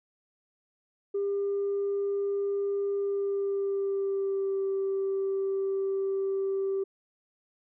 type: tone with pitch glide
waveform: sine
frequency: 400 to 389.1 Hz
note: G4 to G4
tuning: +35 to -13 cents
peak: -25 dBFS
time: 1.14-6.84 s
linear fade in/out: 10 ms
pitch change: -48 cents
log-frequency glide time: 2.97-4.64 s
effects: tanh soft clip ceiling -23 dBFS